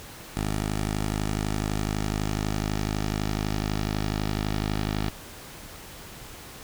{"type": "tone with low-pass filter sweep", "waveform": "10% pulse", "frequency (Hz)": 52, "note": "G#1", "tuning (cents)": 3, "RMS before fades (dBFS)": -28, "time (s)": [0.37, 5.1], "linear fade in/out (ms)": 0, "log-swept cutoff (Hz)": [10000, 4300], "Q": 1.7, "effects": ["pink hiss -43 dBFS RMS until 6.63 s"]}